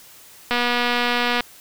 click train, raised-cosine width 0.3 ms, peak -5 dBFS, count 218, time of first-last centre 0.51-1.407 s, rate 242 Hz, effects white hiss -46 dBFS RMS until 1.6 s

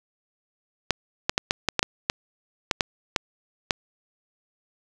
clicks, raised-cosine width 0.2 ms, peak -3 dBFS, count 12, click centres 0.907 / 1.295 / 1.379 / 1.509 / 1.687 / 1.793 / 1.829 / 2.099 / 2.712 / 2.808 / 3.162 / 3.708 s, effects none

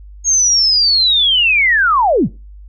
sine linear sweep, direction down, 6570 to 75.9 Hz, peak -9 dBFS, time 0.24-2.29 s, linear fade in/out 50 ms, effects noise-tail reverb RT60 0.3 s tail -23 dB re dry + added 50 Hz sine -33 dBFS peak until 2.68 s

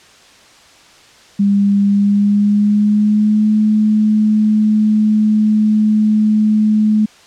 sine tone with pitch glide, 200.7 to 213.9 Hz, G3 to A3, +41 to -49 cents, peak -9 dBFS, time 1.39-7.06 s, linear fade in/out 10 ms, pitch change +110 cents, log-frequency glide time 1.85-3.5 s, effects white hiss -44 dBFS RMS until 7.26 s + low-pass 6000 Hz 12 dB/octave

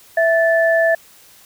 sine tone pair together, 659.3 / 1750 Hz, E5 / A6, 0 / -10 cents, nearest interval octave + perfect fourth, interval 1690 cents, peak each -13 / -17 dBFS, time 0.17-0.95 s, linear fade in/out 5 ms, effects white hiss -47 dBFS RMS until 1.45 s

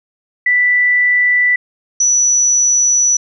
sine tone pair in turn, 1975.5 / 5920 Hz, B6 / F#8, 0 / 0 cents, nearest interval octave + perfect fifth, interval 1900 cents, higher second, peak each -9 dBFS, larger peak neither, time 0.46-1.56 / 2-3.17 s, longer second, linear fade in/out 5 ms, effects none

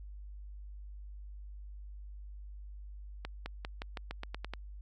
accelerating click train, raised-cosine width 0.3 ms, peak -23 dBFS, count 10, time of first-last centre 3.25-4.536 s, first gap 210 ms, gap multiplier 0.9, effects added 50 Hz sine -44 dBFS peak until 4.81 s

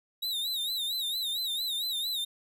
45% pulse tone with vibrato, 3811 Hz, A#7, 38 cents sharp, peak -29 dBFS, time 0.22-2.25 s, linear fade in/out 10 ms, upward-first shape sine, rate 4.4 Hz, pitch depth 110 cents each way, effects none

